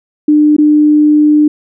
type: tone with dropouts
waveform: sine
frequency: 300 Hz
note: D4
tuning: 37 cents sharp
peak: -4 dBFS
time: 0.28-1.48 s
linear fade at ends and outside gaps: 5 ms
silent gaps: 0.566-0.583 s
effects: none